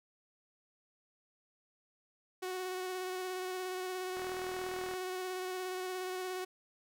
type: tone with vibrato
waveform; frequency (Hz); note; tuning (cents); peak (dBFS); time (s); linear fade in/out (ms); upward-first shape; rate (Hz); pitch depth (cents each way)
sawtooth; 369.4; F#4; -3; -33; 2.42-6.45; 10; square; 17; 15
type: click train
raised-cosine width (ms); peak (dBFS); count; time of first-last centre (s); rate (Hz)
0.5; -29; 32; 4.17-4.937; 40.4
effects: none